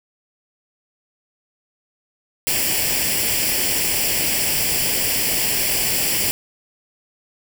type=noise with comb filter; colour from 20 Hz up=white; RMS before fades=-20 dBFS; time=2.47-6.31 s; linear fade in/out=0 ms; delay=0.39 ms; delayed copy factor=+0.7; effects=none